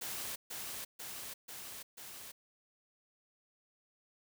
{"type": "noise with echo", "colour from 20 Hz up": "white", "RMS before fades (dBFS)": -41, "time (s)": [0.01, 0.36], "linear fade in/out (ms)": 10, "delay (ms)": 490, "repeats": 4, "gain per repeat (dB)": -2, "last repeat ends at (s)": 2.32, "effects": []}